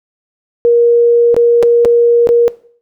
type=tone with dropouts; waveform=sine; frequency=472.6 Hz; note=A#4; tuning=24 cents sharp; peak=-5 dBFS; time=0.65-2.48 s; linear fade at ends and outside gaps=0 ms; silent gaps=1.344-1.365 / 1.627-1.632 / 1.849-1.855 / 2.272-2.29 s; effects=noise-tail reverb RT60 0.5 s tail -19 dB re dry